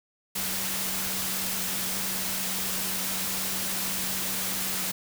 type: tone in noise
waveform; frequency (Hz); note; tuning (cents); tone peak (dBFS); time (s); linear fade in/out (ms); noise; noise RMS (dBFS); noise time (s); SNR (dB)
sine; 189.2; F#3; +39; -40; 0.35-4.92; 10; white; -30; 0.35-4.92; -13
effects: none